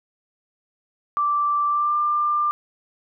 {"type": "tone with pitch glide", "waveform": "sine", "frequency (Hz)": [1171, 1192.2], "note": ["D6", "D6"], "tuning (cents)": [-5, 26], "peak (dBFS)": -18, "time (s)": [1.17, 2.51], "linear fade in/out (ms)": 0, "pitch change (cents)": 31, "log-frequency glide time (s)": [1.68, 1.96], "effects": []}